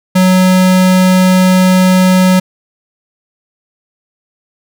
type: tone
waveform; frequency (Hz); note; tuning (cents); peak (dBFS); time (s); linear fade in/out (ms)
square; 185; F#3; 0; -6; 0.15-2.4; 10
effects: none